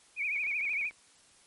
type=tone with vibrato; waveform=sine; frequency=2349 Hz; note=D7; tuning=in tune; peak=-29 dBFS; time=0.16-0.91 s; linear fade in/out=50 ms; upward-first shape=triangle; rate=13 Hz; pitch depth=140 cents each way
type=clicks; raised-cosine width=0.3 ms; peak=-36 dBFS; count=11; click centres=0.361 / 0.439 / 0.469 / 0.514 / 0.609 / 0.652 / 0.694 / 0.733 / 0.813 / 0.852 / 0.91 s
effects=white hiss -61 dBFS RMS until 1.46 s + MP3 48 kbps